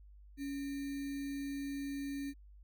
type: tone with sample-and-hold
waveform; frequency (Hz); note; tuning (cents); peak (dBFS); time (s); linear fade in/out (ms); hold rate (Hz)
sine; 279.4; C#4; +14; -37; 0.37-2.34; 50; 2100
effects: added 50 Hz sine -54 dBFS peak until 2.63 s